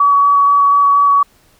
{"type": "tone with vibrato", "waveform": "sine", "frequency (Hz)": 1134, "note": "C#6", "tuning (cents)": 39, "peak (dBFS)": -7, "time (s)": [0, 1.23], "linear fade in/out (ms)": 5, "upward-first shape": "square", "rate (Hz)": 4.2, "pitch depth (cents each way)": 8, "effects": ["pink hiss -52 dBFS RMS until 1.59 s"]}